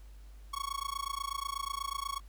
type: tone with amplitude modulation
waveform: 45% pulse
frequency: 1108.7 Hz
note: C#6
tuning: in tune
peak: -31 dBFS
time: 0.53-2.2 s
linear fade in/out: 10 ms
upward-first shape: sine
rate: 28.2 Hz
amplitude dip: 100%
effects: added 50 Hz sine -48 dBFS peak until 2.28 s + pink hiss -65 dBFS RMS until 2.28 s